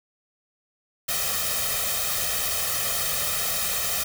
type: noise with comb filter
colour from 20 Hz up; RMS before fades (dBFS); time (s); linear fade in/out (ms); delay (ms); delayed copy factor
white; -26; 1.08-4.04; 10; 1.6; +0.95
effects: none